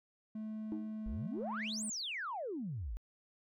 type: tone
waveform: triangle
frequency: 216.8 Hz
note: A3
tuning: 25 cents flat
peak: -37 dBFS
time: 0.35-1.9 s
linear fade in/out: 5 ms
type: tone with exponential decay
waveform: sine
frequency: 314.5 Hz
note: D#4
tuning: 19 cents sharp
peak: -33 dBFS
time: 0.72-0.99 s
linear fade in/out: 0 ms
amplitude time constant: 57 ms
type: exponential two-way sweep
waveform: sine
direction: up then down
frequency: 43.31 to 9397 to 43.31 Hz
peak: -37 dBFS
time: 1.06-2.97 s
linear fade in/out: 0 ms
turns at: 1.85 s
effects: tanh soft clip ceiling -31 dBFS